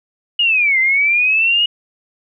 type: linear two-way sweep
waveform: sine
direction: down then up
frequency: 2903 to 2050 to 2903 Hz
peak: -11 dBFS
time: 0.39-1.66 s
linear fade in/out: 5 ms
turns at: 0.79 s
effects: none